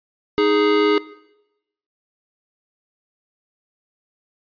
square tone pair together, 311.1 / 415.3 Hz, D#4 / G#4, 0 / 0 cents, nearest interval perfect fourth, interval 500 cents, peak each -21 / -16 dBFS, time 0.38-0.98 s, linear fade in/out 0 ms, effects noise-tail reverb RT60 0.9 s tail -19 dB re dry + resampled to 11025 Hz

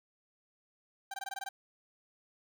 30% pulse tone bursts, 784 Hz, G5, in tune, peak -36 dBFS, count 8, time 1.11-1.49 s, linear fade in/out 5 ms, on 30 ms, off 20 ms, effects none

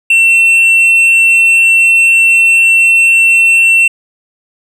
sine tone with tanh clipping, 2701 Hz, E7, 42 cents sharp, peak -5 dBFS, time 0.1-3.88 s, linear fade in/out 5 ms, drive 4 dB, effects none

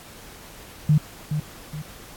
sine tone with echo, 151.1 Hz, D3, 50 cents sharp, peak -13 dBFS, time 0.89-0.98 s, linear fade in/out 5 ms, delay 420 ms, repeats 2, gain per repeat -8 dB, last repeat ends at 1.82 s, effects pink hiss -44 dBFS RMS until 2.16 s + AAC 64 kbps

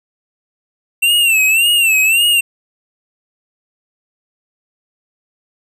square tone with vibrato, 2700 Hz, E7, 41 cents sharp, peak -10 dBFS, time 1.02-2.41 s, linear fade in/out 10 ms, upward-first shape sine, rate 1.8 Hz, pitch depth 110 cents each way, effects none

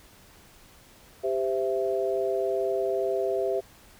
sine tone cluster, 394.7 / 517 / 664 Hz, G4 / C5 / E5, +12 / -21 / +12 cents, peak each -27 / -30 / -29 dBFS, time 1.23-3.61 s, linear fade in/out 20 ms, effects pink hiss -54 dBFS RMS until 3.99 s

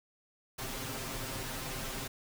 pink noise with comb filter, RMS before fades -39 dBFS, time 0.58-2.08 s, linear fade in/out 10 ms, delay 7.6 ms, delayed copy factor +0.95, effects none

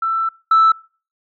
sine tone pair in turn, 1332 / 1319 Hz, E6 / E6, +18 / +1 cents, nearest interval unison, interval 17 cents, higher first, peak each -16 / -7 dBFS, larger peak second, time 0.02-0.29 / 0.51-0.72 s, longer first, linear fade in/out 5 ms, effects noise-tail reverb RT60 0.4 s tail -25 dB re dry + tanh soft clip ceiling -6 dBFS

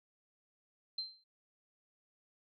sine tone with exponential decay, 4123 Hz, C8, 26 cents flat, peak -33 dBFS, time 0.98-1.24 s, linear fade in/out 5 ms, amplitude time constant 55 ms, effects none

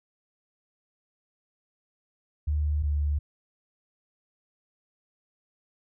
sine tone pair in turn, 74.7 / 73.33 Hz, D2 / D2, +30 / -2 cents, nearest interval unison, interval 32 cents, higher first, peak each -23 dBFS, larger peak neither, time 2.47-2.83 / 2.83-3.19 s, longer neither, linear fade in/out 10 ms, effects none

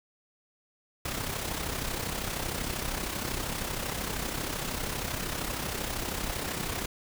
pink noise with amplitude modulation, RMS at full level -31 dBFS, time 1.05-6.86 s, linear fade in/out 5 ms, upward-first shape sine, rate 32.8 Hz, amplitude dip 55%, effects none

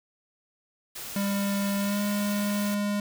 white noise, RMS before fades -38 dBFS, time 0.95-2.75 s, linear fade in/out 10 ms
square tone with pitch glide, 199.8 to 204.9 Hz, G3 to G#3, +33 to -23 cents, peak -26 dBFS, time 1.16-3 s, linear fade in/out 2 ms, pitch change +44 cents, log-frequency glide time 1.78-2.02 s
effects none

